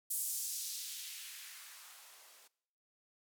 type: noise with band-pass filter sweep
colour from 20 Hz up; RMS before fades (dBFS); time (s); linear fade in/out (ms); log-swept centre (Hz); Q
violet; -44; 0.1-2.48; 10; 9900 to 480; 1.2
effects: noise-tail reverb RT60 0.8 s tail -23 dB re dry